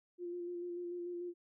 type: tone with vibrato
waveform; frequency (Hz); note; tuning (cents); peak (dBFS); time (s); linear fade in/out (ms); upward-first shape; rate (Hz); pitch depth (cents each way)
sine; 350.4; F4; +6; -39; 0.18-1.34; 50; square; 6.8; 17
effects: none